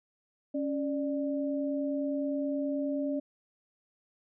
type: tone pair together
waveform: sine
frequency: 277.7 / 592.7 Hz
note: C#4 / D5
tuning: +3 / +16 cents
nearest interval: octave + minor second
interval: 1313 cents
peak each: -30 / -34 dBFS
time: 0.54-3.2 s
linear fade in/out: 10 ms
effects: none